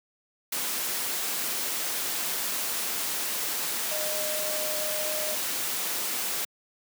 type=tone in noise; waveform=sine; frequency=614 Hz; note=D#5; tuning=23 cents flat; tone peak=-33 dBFS; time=3.91-5.35 s; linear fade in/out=5 ms; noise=white; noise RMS=-30 dBFS; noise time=0.52-6.45 s; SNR=-6 dB; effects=high-pass 200 Hz 12 dB/octave